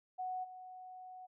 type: tone with level steps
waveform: sine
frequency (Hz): 740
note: F#5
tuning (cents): 0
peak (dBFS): -37 / -48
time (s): 0.18-1.27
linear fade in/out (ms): 20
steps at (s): 0.43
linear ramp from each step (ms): 20
effects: none